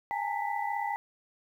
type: tone cluster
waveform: sine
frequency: 812 / 847 / 911 / 1981 Hz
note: G#5 / G#5 / A#5 / B6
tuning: -39 / +34 / -40 / +5 cents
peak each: -33 / -38 / -34 / -38 dBFS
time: 0.11-0.96 s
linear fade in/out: 0 ms
effects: 10-bit